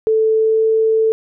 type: tone with pitch glide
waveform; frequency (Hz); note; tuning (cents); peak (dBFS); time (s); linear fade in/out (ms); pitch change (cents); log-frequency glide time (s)
sine; 440 to 442.8; A4 to A4; 0 to +11; -11; 0.07-1.12; 0; +11; 0.36-0.64
effects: none